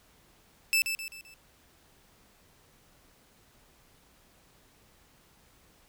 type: tone with echo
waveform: sawtooth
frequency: 2637 Hz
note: E7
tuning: in tune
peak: -19 dBFS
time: 0.73-0.82 s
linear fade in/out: 0 ms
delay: 130 ms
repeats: 4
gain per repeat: -7 dB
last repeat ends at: 1.34 s
effects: pink hiss -62 dBFS RMS until 5.88 s